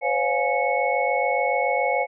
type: tone cluster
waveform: sine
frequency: 511 / 558 / 708 / 837 / 2202 Hz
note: C5 / C#5 / F5 / G#5 / C#7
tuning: -41 / +11 / +23 / +13 / -12 cents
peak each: -26 dBFS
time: 0.01-2.07 s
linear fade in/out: 50 ms
effects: none